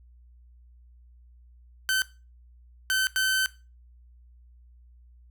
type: tone bursts at uneven times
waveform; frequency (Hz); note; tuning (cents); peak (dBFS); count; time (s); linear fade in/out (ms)
sawtooth; 1534; G6; -38; -19; 3; 1.89-2.02 / 2.9-3.07 / 3.16-3.46; 0
effects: noise-tail reverb RT60 0.3 s tail -18 dB re dry + added 60 Hz sine -51 dBFS peak until 5.3 s